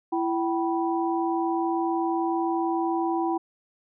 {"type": "tone cluster", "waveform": "sine", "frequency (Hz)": [334.3, 770, 981], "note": ["E4", "G5", "B5"], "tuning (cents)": [24, -31, -12], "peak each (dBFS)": [-25, -28, -31], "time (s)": [0.12, 3.38], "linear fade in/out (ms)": 10, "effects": []}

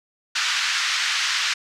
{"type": "band-pass noise", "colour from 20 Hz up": "pink", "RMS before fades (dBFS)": -23, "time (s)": [0.35, 1.54], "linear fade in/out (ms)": 10, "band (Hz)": [1400, 6000], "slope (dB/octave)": 24, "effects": []}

